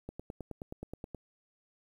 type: click train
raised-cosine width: 2 ms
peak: -27 dBFS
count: 11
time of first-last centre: 0.09-1.147 s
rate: 9.46 Hz
effects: 10-bit